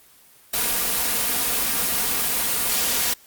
white noise with comb filter, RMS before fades -22 dBFS, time 0.53-3.14 s, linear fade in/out 10 ms, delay 4.2 ms, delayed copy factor +0.5, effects white hiss -52 dBFS RMS until 3.26 s + Opus 24 kbps

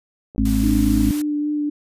clicks, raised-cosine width 2 ms, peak -26 dBFS, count 2, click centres 0.349 / 0.361 s
harmonic tone, 53.6 Hz, A1, 45 cents flat, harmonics 1 / 2 / 4 / 5, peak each -20 / -25 / -20 / -20 dBFS, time 0.38-1.11 s, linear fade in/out 0 ms
white noise, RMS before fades -34 dBFS, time 0.45-1.22 s, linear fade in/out 5 ms
sine tone with vibrato, 296.6 Hz, D4, 17 cents sharp, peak -19 dBFS, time 0.63-1.7 s, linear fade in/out 10 ms, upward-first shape sine, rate 3.7 Hz, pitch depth 13 cents each way
effects resampled to 32000 Hz

